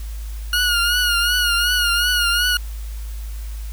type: tone with vibrato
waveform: 20% pulse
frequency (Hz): 1435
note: F6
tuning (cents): +47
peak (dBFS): -11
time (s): 0.53-2.57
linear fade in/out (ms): 2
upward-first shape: triangle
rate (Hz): 2.7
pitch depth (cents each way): 61
effects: added 53 Hz sine -26 dBFS peak until 3.72 s + white hiss -44 dBFS RMS until 3.72 s